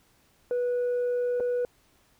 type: tone with dropouts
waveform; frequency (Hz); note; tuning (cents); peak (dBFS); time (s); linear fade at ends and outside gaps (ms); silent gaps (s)
sine; 489.7; B4; -15; -22; 0.51-1.65; 1; 1.4-1.405
effects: tanh soft clip ceiling -23 dBFS + pink hiss -64 dBFS RMS until 2.19 s